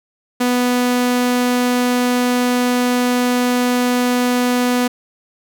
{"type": "tone", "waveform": "sawtooth", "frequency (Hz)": 246.9, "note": "B3", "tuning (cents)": 0, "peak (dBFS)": -10, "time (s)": [0.4, 4.88], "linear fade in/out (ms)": 10, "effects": []}